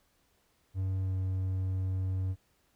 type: tone with pitch glide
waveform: triangle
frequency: 94.8 to 93.93 Hz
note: F#2 to F#2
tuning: +43 to +27 cents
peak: -27 dBFS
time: 0.74-2.36 s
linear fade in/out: 50 ms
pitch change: -16 cents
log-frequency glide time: 1.03-1.13 s
effects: pink hiss -71 dBFS RMS until 2.75 s